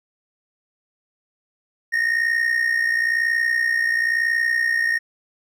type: tone with amplitude modulation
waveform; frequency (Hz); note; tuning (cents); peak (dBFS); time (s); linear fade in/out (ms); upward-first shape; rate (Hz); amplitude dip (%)
triangle; 1850; A#6; -14; -13; 1.92-4.99; 20; sine; 61; 65
effects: none